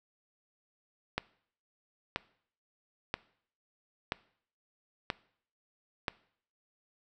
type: click train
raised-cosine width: 0.3 ms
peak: -14 dBFS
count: 6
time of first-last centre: 1.18-6.082 s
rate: 1.02 Hz
effects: noise-tail reverb RT60 0.6 s tail -21 dB re dry